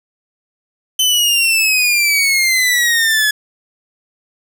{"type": "exponential sweep", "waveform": "sawtooth", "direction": "down", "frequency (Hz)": [3066, 1694], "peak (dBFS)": -8, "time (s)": [0.99, 3.31], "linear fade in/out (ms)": 5, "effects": []}